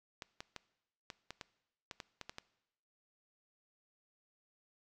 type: clicks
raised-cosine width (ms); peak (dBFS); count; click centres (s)
0.2; -26; 11; 0.222 / 0.405 / 0.563 / 1.102 / 1.306 / 1.412 / 1.912 / 2.002 / 2.213 / 2.295 / 2.384
effects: noise-tail reverb RT60 0.9 s tail -20 dB re dry